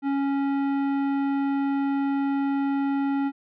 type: tone with tanh clipping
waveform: sine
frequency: 277.2 Hz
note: C#4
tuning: in tune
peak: -24 dBFS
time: 0.02-3.32 s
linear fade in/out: 50 ms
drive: 14 dB
effects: none